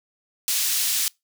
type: high-pass noise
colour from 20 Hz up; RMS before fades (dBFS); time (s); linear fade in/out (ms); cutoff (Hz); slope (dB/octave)
pink; -23; 0.48-1.08; 0; 4100; 12
effects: noise-tail reverb RT60 0.2 s tail -25 dB re dry